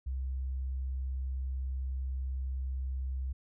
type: tone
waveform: sine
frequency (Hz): 65.41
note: C2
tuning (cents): 0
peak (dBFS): -32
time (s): 0.06-3.33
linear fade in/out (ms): 10
effects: none

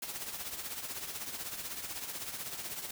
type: noise with tremolo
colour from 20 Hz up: white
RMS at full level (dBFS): -38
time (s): 0.02-2.91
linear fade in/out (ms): 5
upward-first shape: triangle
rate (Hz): 16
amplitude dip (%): 65
effects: none

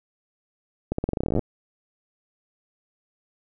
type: accelerating click train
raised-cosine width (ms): 2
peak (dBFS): -11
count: 18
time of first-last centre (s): 0.92-1.393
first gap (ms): 64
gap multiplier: 0.88
effects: none

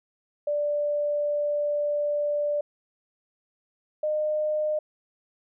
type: tone pair in turn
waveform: sine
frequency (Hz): 587.3 / 609.8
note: D5 / D#5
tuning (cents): 0 / -35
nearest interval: minor second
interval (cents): 65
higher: second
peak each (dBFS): -23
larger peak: neither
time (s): 0.47-2.61 / 4.03-4.79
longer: first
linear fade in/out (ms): 5
effects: none

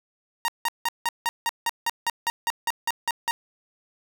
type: tone bursts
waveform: sawtooth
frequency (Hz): 932.3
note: A#5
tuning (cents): 0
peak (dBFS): -18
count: 15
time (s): 0.45-3.31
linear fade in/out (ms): 0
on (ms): 32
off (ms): 170
effects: none

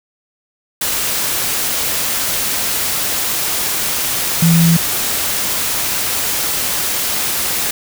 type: tone in noise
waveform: sine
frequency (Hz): 166.9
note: E3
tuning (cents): +22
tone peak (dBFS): -8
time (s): 4.42-4.77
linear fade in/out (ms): 5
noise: white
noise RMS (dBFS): -18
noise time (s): 0.81-7.71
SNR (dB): +7
effects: none

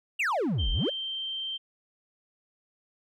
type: exponential two-way sweep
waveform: triangle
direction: down then up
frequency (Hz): 2960 to 36.71 to 632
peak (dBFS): -23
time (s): 0.19-0.9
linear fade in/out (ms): 10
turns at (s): 0.71
type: tone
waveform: sine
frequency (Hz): 3136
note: G7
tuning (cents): 0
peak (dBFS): -31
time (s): 0.58-1.58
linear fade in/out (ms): 20
effects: none

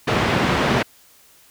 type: band-pass noise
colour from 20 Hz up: pink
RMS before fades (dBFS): -19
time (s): 0.07-0.83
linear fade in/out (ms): 10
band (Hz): 100 to 2800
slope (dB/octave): 12
effects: white hiss -52 dBFS RMS until 1.5 s

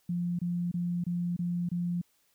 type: tone bursts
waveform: sine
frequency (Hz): 174.61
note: F3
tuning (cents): 0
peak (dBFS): -28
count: 6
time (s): 0.09-2.015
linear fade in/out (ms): 5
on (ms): 300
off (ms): 25
effects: white hiss -70 dBFS RMS until 2.34 s

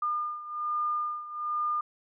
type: beating tone pair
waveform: sine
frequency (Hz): 1209 / 1210.2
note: D6 / D#6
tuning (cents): +50 / -48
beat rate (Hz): 1.2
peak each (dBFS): -30 / -34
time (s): 0.02-1.81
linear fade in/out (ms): 5
effects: none

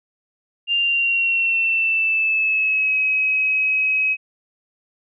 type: tone with pitch glide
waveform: sine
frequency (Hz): 2794 to 2547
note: F7 to D#7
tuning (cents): 0 to +40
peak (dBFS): -16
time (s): 0.67-4.17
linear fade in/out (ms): 50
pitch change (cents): -160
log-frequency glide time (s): 0.77-2.97
effects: none

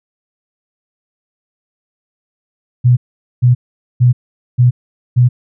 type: tone bursts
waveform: sine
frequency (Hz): 123.4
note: B2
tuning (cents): -1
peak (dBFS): -5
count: 5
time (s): 2.84-5.29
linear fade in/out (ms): 20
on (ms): 130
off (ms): 450
effects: none

